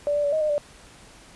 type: tone with pitch steps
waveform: sine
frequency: 582 / 586 / 574 / 627 / 609 / 586 Hz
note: D5 / D5 / D5 / D#5 / D#5 / D5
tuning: -16 / -4 / -40 / +13 / -37 / -4 cents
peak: -20 dBFS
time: 0.07-0.58 s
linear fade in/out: 0 ms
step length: 85 ms
effects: pink hiss -49 dBFS RMS until 1.35 s + resampled to 24000 Hz